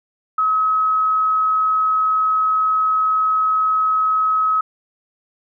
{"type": "tone", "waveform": "sine", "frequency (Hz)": 1279, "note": "D#6", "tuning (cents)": 47, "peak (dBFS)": -14, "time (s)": [0.38, 4.61], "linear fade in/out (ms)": 5, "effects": []}